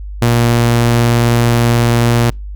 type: tone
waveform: sawtooth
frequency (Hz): 118.4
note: A#2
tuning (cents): +27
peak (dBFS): -5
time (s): 0.22-2.3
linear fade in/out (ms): 0
effects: added 50 Hz sine -23 dBFS peak until 2.55 s + Opus 48 kbps